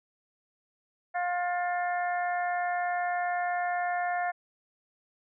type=harmonic tone; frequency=354.4 Hz; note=F4; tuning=25 cents sharp; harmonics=2 / 3 / 4 / 5 / 6; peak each=-28 / -42 / -38 / -36 / -43 dBFS; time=1.14-4.32 s; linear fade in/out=20 ms; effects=none